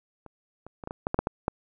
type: clicks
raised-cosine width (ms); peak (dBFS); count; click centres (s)
1; -30 / -28 / -25 / -20 / -20 / -12 / -11 / -8 / -12 / -10; 10; 0.263 / 0.666 / 0.838 / 0.874 / 0.909 / 1.069 / 1.144 / 1.19 / 1.271 / 1.481
effects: none